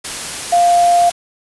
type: tone in noise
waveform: sine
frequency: 698.5 Hz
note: F5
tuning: in tune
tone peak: -8 dBFS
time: 0.52-1.1 s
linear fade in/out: 10 ms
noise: white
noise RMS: -24 dBFS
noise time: 0.04-1.12 s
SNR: +13 dB
effects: resampled to 24000 Hz